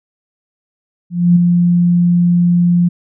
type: tone with ADSR envelope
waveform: sine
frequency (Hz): 174.61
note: F3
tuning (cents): 0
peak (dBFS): -4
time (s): 1.1-2.89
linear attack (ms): 260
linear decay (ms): 9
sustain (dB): -4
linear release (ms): 14
effects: none